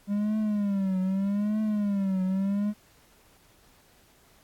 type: tone with vibrato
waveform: triangle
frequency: 200.6 Hz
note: G3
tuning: 40 cents sharp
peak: -22 dBFS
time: 0.07-2.74 s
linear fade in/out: 50 ms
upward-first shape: triangle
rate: 0.81 Hz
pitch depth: 140 cents each way
effects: pink hiss -60 dBFS RMS until 4.43 s + AAC 64 kbps